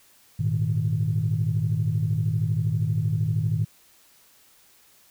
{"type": "chord", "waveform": "sine", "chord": "Ab suspended second", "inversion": "none", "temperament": "equal", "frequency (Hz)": [103.83, 116.54, 155.56], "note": ["Ab2", "Bb2", "Eb3"], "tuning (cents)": [0, 0, 0], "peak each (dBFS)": -25, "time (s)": [0.39, 3.65], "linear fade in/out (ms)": 10, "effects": ["tanh soft clip ceiling -13 dBFS", "white hiss -57 dBFS RMS until 5.1 s"]}